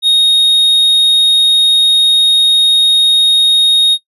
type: tone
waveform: triangle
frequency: 3729 Hz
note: A#7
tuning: in tune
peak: -4 dBFS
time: 0.02-3.98 s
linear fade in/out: 50 ms
effects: noise-tail reverb RT60 0.1 s tail -21 dB re dry + resampled to 32000 Hz